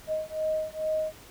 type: beating tone pair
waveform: sine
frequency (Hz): 624 / 626.3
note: D#5 / D#5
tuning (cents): +5 / +11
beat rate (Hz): 2.3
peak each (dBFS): -30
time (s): 0.07-1.13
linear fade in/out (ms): 50
effects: pink hiss -50 dBFS RMS until 1.3 s